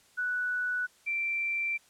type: tone pair in turn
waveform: sine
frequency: 1480 / 2349 Hz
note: F#6 / D7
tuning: 0 / 0 cents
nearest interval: minor sixth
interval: 800 cents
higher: second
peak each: -28 dBFS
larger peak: neither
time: 0.17-0.87 / 1.06-1.78 s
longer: second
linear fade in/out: 20 ms
effects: white hiss -62 dBFS RMS until 1.89 s + low-pass 10000 Hz 12 dB/octave